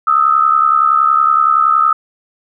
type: tone pair together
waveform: sine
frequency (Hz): 1244.5 / 1315.2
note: D#6 / E6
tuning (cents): 0 / -4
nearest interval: minor second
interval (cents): 96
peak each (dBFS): -11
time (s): 0.07-1.93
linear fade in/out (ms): 5
effects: none